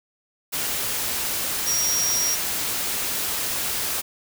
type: tone in noise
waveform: sine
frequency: 5660 Hz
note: F8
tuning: 22 cents sharp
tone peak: -21 dBFS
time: 1.66-2.36 s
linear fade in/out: 20 ms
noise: white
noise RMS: -26 dBFS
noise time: 0.52-4.02 s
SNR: +2 dB
effects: none